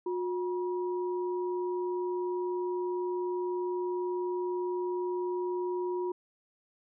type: tone pair together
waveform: sine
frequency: 360.3 / 962 Hz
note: F#4 / B5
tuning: -46 / -46 cents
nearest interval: octave + perfect fourth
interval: 1700 cents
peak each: -30 / -39 dBFS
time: 0.06-6.12 s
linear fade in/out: 5 ms
effects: none